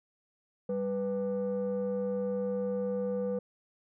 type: tone pair together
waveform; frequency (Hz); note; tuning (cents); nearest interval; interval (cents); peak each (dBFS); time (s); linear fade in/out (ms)
sine; 196 / 493.9; G3 / B4; 0 / 0; octave + major third; 1600; -32 / -29; 0.69-3.39; 5
effects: tanh soft clip ceiling -26 dBFS